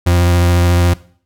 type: tone with vibrato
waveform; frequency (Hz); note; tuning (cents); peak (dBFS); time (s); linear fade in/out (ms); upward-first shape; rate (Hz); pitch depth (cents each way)
40% pulse; 87.4; F2; +2; -8; 0.06-0.94; 10; triangle; 14; 21
effects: noise-tail reverb RT60 0.5 s tail -19 dB re dry